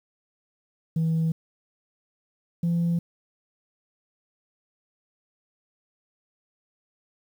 sine tone pair in turn, 162.1 / 170.15 Hz, E3 / F3, -29 / -45 cents, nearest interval minor second, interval 84 cents, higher second, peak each -19 / -19 dBFS, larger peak neither, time 0.96-1.32 / 2.63-2.99 s, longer neither, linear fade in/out 5 ms, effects tanh soft clip ceiling -19 dBFS + 9-bit

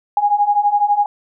sine beating tone pair, 815 / 827 Hz, G#5 / G#5, -33 / -8 cents, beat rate 12 Hz, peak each -17 / -14 dBFS, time 0.17-1.06 s, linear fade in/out 2 ms, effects none

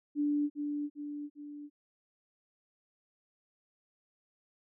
sine tone with echo, 292.6 Hz, D4, 6 cents flat, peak -27 dBFS, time 0.15-0.5 s, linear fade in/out 50 ms, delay 400 ms, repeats 3, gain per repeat -5 dB, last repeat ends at 1.7 s, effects none

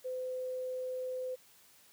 sine tone, 510 Hz, C5, 44 cents flat, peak -35 dBFS, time 0.04-1.36 s, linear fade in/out 20 ms, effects white hiss -62 dBFS RMS until 1.92 s + high-pass 80 Hz 12 dB/octave

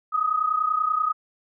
sine tone pair together, 1234 / 1264.3 Hz, D#6 / D#6, -15 / +27 cents, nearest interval unison, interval 42 cents, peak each -25 / -22 dBFS, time 0.12-1.13 s, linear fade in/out 20 ms, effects none

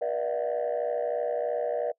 sine tone cluster, 481.7 / 594 / 657 / 730 Hz, B4 / D5 / E5 / F#5, -43 / +20 / -6 / -24 cents, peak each -29 / -29 / -31 / -35 dBFS, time 0.01-1.92 s, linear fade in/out 10 ms, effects noise-tail reverb RT60 0.1 s tail -25 dB re dry + tanh soft clip ceiling -21 dBFS

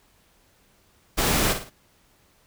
pink noise with echo, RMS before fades -22 dBFS, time 1.17-1.54 s, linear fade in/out 20 ms, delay 54 ms, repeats 3, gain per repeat -8 dB, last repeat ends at 1.702 s, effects pink hiss -61 dBFS RMS until 2.46 s

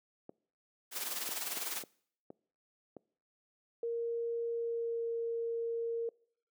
clicks, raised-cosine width 2 ms, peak -30 dBFS, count 6, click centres 0.294 / 1.29 / 1.571 / 1.837 / 2.304 / 2.967 s
white noise with tremolo, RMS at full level -36 dBFS, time 0.91-1.84 s, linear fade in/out 50 ms, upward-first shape sine, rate 20 Hz, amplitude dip 55%
sine tone with pitch glide, 466.2 to 462.7 Hz, A#4 to A#4, 0 to -13 cents, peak -32 dBFS, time 3.83-6.09 s, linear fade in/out 2 ms, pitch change -13 cents, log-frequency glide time 4.46-5.08 s
effects noise-tail reverb RT60 0.6 s tail -24 dB re dry + high-pass 300 Hz 12 dB/octave

